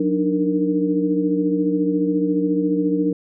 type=tone cluster; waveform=sine; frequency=182.3 / 294.9 / 309.2 / 465.4 Hz; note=F#3 / D4 / D#4 / A#4; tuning=-25 / +7 / -11 / -3 cents; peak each=-24 / -19 / -25 / -24 dBFS; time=0-3.13 s; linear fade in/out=5 ms; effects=none